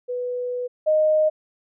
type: tone pair in turn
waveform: sine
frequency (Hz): 493.9 / 618.9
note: B4 / D#5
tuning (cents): 0 / -9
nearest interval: major third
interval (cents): 391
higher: second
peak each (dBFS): -24 / -15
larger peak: second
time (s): 0.08-0.68 / 0.86-1.3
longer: first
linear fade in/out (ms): 20
effects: none